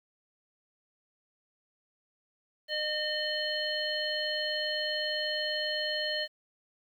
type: harmonic tone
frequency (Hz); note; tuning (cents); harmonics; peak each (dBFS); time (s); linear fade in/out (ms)
609; D#5; -37; 1 / 3 / 5 / 7; -35 / -35 / -35 / -35; 2.68-6.28; 50
effects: 10-bit